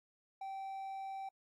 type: tone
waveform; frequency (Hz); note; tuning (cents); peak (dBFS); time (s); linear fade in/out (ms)
triangle; 776; G5; -18; -39; 0.41-1.29; 5
effects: AAC 64 kbps